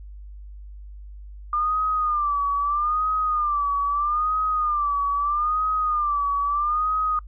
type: tone with vibrato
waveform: sine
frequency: 1197 Hz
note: D6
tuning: 33 cents sharp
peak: -20 dBFS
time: 1.53-7.19 s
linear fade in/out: 2 ms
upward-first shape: sine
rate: 0.78 Hz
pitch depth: 92 cents each way
effects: noise-tail reverb RT60 0.1 s tail -24 dB re dry + added 50 Hz sine -37 dBFS peak until 7.27 s